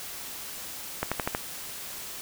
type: accelerating click train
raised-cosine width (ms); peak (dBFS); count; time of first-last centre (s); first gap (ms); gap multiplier
0.5; -11; 5; 1.03-1.349; 86; 0.95
effects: white hiss -39 dBFS RMS until 2.21 s